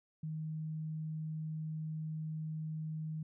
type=tone; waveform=sine; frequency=156.7 Hz; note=D#3; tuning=13 cents sharp; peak=-37 dBFS; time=0.23-3.23 s; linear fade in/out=5 ms; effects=none